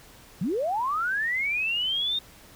sine linear sweep, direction up, 146.83 to 3691 Hz, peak -24 dBFS, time 0.41-2.19 s, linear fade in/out 5 ms, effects pink hiss -51 dBFS RMS until 2.55 s

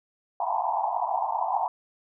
white band-pass noise, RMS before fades -27 dBFS, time 0.4-1.68 s, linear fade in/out 2 ms, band 680 to 1000 Hz, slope 96 dB/octave, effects none

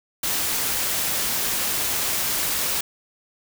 white noise, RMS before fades -24 dBFS, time 0.23-2.81 s, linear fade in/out 5 ms, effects none

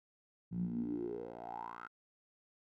10% pulse tone with band-pass filter sweep, 58.27 Hz, A#1, in tune, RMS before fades -41 dBFS, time 0.51-1.88 s, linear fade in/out 20 ms, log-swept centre 150 to 1400 Hz, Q 8.9, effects none

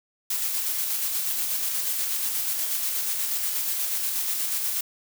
blue noise with tremolo, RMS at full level -26 dBFS, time 0.3-4.81 s, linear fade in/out 5 ms, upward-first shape square, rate 8.3 Hz, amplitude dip 25%, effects none

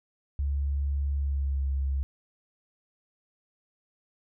sine tone with pitch glide, 70.3 to 68.14 Hz, C#2 to C#2, +25 to -29 cents, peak -25 dBFS, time 0.39-2.03 s, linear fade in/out 0 ms, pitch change -54 cents, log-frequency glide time 1.16-1.65 s, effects none

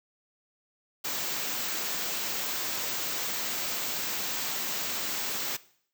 white band-stop noise, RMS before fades -32 dBFS, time 1.04-5.57 s, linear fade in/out 10 ms, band 8300 to 13000 Hz, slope 96 dB/octave, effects noise-tail reverb RT60 0.6 s tail -19 dB re dry + high-pass 150 Hz 12 dB/octave

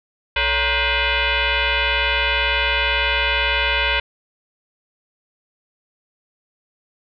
sine tone with frequency modulation, 440 Hz, A4, in tune, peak -16 dBFS, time 0.36-4 s, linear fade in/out 5 ms, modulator 502 Hz, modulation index 5.9, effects none

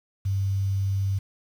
sine tone, 97.6 Hz, G2, 7 cents flat, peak -22 dBFS, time 0.25-1.19 s, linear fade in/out 10 ms, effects 8-bit

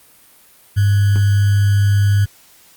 sine tone with sample-and-hold, 100.8 Hz, G2, 49 cents sharp, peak -10 dBFS, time 0.76-2.26 s, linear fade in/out 20 ms, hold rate 1575 Hz, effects white hiss -48 dBFS RMS until 2.76 s + Opus 32 kbps

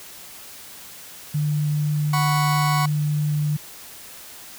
sine tone, 149.5 Hz, D3, 31 cents sharp, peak -19 dBFS, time 1.34-3.57 s, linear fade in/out 10 ms
35% pulse chord, F# suspended fourth, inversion none, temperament just, 740 / 986.7 / 1110 Hz, F#5 / B5 / C#6, 0 / -2 / +2 cents, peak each -25 / -26 / -22 dBFS, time 2.13-2.86 s, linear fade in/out 5 ms
effects white hiss -41 dBFS RMS until 4.58 s

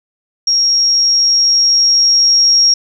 sine tone with level ramp, 5588 Hz, F8, in tune, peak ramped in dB -9 to -6 dBFS, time 0.47-2.74 s, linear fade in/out 5 ms, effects 8-bit

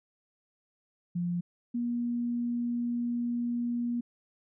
sine tone pair in turn, 174.61 / 239.1 Hz, F3 / A#3, 0 / +44 cents, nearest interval perfect fourth, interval 544 cents, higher second, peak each -28 dBFS, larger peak neither, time 1.15-1.41 / 1.74-4.01 s, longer second, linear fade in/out 10 ms, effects none

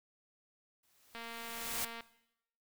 white noise with exponential growth, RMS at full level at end -35 dBFS, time 0.83-1.85 s, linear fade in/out 5 ms, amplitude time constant 220 ms
click train, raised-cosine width 0.3 ms, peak -30 dBFS, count 199, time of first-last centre 1.15-2.007 s, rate 231 Hz
effects noise-tail reverb RT60 0.8 s tail -17 dB re dry

